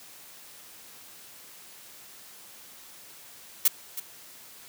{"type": "noise with echo", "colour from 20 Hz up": "blue", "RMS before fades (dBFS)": -19, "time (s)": [3.65, 3.68], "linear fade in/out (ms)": 5, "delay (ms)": 320, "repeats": 1, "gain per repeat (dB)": -14, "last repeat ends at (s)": 4, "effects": ["white hiss -49 dBFS RMS until 4.68 s", "high-pass 100 Hz 12 dB/octave"]}